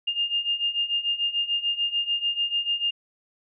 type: beating tone pair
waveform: sine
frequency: 2814 / 2820.8 Hz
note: F7 / F7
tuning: +12 / +17 cents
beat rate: 6.8 Hz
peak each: -28 / -25 dBFS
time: 0.07-2.91 s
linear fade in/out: 10 ms
effects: none